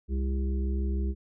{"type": "harmonic tone with a mistuned harmonic", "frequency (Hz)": 66.3, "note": "C2", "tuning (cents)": 23, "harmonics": [1, 3, 5, 6], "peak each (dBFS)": [-26, -36, -40, -42], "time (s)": [0.08, 1.15], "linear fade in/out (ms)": 50, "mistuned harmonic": 3, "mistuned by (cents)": 19, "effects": []}